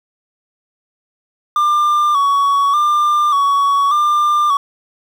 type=tone with vibrato; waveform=triangle; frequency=1158 Hz; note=D6; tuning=25 cents flat; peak=-9 dBFS; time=1.56-4.57 s; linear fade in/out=2 ms; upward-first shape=square; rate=0.85 Hz; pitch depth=54 cents each way; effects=7-bit